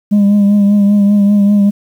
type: tone with vibrato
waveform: sine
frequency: 203.4 Hz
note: G#3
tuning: 36 cents flat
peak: -3 dBFS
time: 0.11-1.71 s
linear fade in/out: 20 ms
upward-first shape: triangle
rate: 5.1 Hz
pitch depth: 38 cents each way
effects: tanh soft clip ceiling -5 dBFS + 7-bit